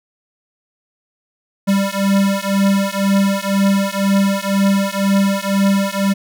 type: beating tone pair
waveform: square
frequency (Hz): 196 / 198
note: G3 / G3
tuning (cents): 0 / +18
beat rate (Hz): 2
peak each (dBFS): -17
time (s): 1.67-6.14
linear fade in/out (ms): 20
effects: none